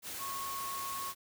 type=tone in noise; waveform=sine; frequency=1097 Hz; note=C#6; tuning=18 cents flat; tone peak=-38 dBFS; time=0.18-1.14 s; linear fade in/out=50 ms; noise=white; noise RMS=-42 dBFS; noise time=0.02-1.15 s; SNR=+1 dB; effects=none